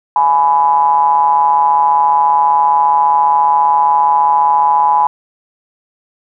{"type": "ring-modulated tone", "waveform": "triangle", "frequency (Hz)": 77.4, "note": "D#2", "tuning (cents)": -9, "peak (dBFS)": -3, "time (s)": [0.16, 5.07], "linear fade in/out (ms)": 0, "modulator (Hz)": 917, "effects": []}